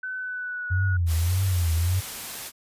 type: tone with pitch glide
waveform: sine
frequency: 1513 to 1454.7 Hz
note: F#6 to F#6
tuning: +38 to -30 cents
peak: -29 dBFS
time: 0.03-0.97 s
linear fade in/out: 5 ms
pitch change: -68 cents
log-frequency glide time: 0.17-0.81 s
type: tone with vibrato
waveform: sine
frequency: 88.3 Hz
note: F2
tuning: 20 cents sharp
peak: -20 dBFS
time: 0.7-2.01 s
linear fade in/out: 20 ms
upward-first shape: triangle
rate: 1.7 Hz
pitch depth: 170 cents each way
type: noise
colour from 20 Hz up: white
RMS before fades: -35 dBFS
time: 1.06-2.52 s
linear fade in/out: 50 ms
effects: resampled to 32000 Hz